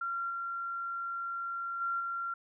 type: tone with level steps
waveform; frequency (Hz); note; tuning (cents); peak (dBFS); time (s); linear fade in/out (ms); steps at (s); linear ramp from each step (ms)
sine; 1375; F6; -27; -32 / -34 / -30 / -33; 0.01-2.34; 5; 0.29 / 1.8 / 1.99; 20
effects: none